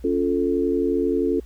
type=chord; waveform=sine; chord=Db augmented; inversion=none; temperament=equal; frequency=277.2 / 349.2 / 440 Hz; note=Db4 / F4 / A4; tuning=0 / 0 / 0 cents; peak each=-23 dBFS; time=0.04-1.4 s; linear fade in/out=5 ms; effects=added 60 Hz sine -38 dBFS peak until 1.45 s + pink hiss -57 dBFS RMS until 1.45 s